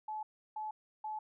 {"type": "tone bursts", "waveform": "sine", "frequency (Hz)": 860, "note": "A5", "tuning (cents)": -40, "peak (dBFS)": -37, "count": 3, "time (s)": [0.08, 1.19], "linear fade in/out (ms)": 5, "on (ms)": 150, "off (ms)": 330, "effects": []}